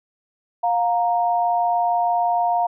sine tone pair together, 705.9 / 932.3 Hz, F5 / A#5, +18 / 0 cents, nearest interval perfect fourth, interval 482 cents, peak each -18 / -22 dBFS, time 0.63-2.67 s, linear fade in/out 10 ms, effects none

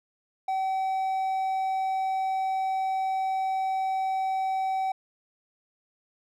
triangle tone, 764 Hz, G5, 45 cents flat, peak -23 dBFS, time 0.48-4.92 s, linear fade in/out 5 ms, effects none

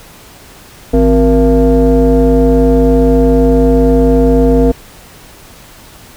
sine tone with frequency modulation, 260 Hz, C4, 11 cents flat, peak -4 dBFS, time 0.93-4.72 s, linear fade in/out 10 ms, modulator 208 Hz, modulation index 1.4, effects tanh soft clip ceiling -1 dBFS + pink hiss -37 dBFS RMS until 6.16 s

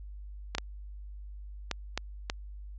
clicks, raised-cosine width 0.2 ms, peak -13 dBFS, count 5, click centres 0.55 / 0.583 / 1.713 / 1.976 / 2.299 s, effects added 50 Hz sine -41 dBFS peak until 2.78 s + resampled to 16000 Hz

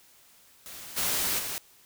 white noise with level steps, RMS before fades -43 / -28 / -34 dBFS, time 0.66-1.58 s, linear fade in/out 0 ms, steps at 0.96 / 1.38 s, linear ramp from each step 20 ms, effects white hiss -58 dBFS RMS until 1.85 s

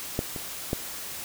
clicks, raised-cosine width 2 ms, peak -12 / -21 / -12 dBFS, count 3, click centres 0.191 / 0.362 / 0.731 s, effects white hiss -37 dBFS RMS until 1.24 s

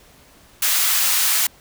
white high-pass noise, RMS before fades -18 dBFS, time 0.62-1.47 s, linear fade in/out 5 ms, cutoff 1100 Hz, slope 12 dB/octave, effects pink hiss -50 dBFS RMS until 1.6 s

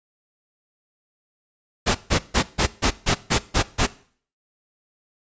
pink noise bursts, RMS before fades -18 dBFS, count 9, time 1.86-3.87 s, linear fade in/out 20 ms, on 90 ms, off 150 ms, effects noise-tail reverb RT60 0.5 s tail -19 dB re dry + resampled to 16000 Hz

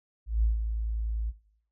sine tone with ADSR envelope, 55.1 Hz, A1, 3 cents sharp, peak -20 dBFS, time 0.26-1.32 s, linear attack 170 ms, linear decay 140 ms, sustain -8 dB, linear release 31 ms, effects noise-tail reverb RT60 0.6 s tail -17 dB re dry

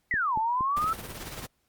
sine exponential two-way sweep, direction down then up, 2033 to 857 to 1339 Hz, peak -24 dBFS, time 0.11-0.93 s, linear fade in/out 2 ms, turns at 0.37 s
click train, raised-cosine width 3 ms, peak -24 dBFS, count 4, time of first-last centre 0.14-0.843 s, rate 4.27 Hz
pink noise with tremolo, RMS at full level -37 dBFS, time 0.76-1.47 s, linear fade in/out 10 ms, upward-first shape sine, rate 18 Hz, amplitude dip 55%
effects pink hiss -73 dBFS RMS until 1.68 s + Opus 48 kbps

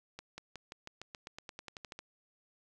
accelerating click train, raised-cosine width 0.2 ms, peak -27 dBFS, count 16, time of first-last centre 0.19-1.99 s, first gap 190 ms, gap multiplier 0.93, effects none

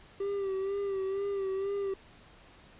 triangle tone with vibrato, 392 Hz, G4, in tune, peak -28 dBFS, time 0.2-1.94 s, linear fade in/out 5 ms, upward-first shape sine, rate 2.1 Hz, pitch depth 44 cents each way, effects pink hiss -56 dBFS RMS until 2.79 s + resampled to 8000 Hz

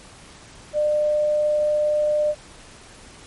sine tone, 600 Hz, D5, 37 cents sharp, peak -17 dBFS, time 0.73-2.35 s, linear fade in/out 50 ms, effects pink hiss -45 dBFS RMS until 3.26 s + MP3 48 kbps

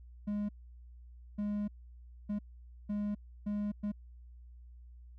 triangle tone bursts at uneven times, 206.7 Hz, G#3, 8 cents flat, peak -30 dBFS, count 6, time 0.27-0.49 / 1.38-1.68 / 2.29-2.39 / 2.89-3.15 / 3.46-3.72 / 3.83-3.92 s, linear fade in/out 10 ms, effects added 60 Hz sine -50 dBFS peak until 5.18 s

